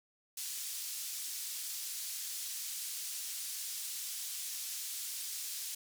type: band-pass noise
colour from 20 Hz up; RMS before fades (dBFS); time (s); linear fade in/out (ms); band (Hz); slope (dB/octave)
pink; -41; 0.37-5.75; 5; 5300 to 16000; 12
effects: none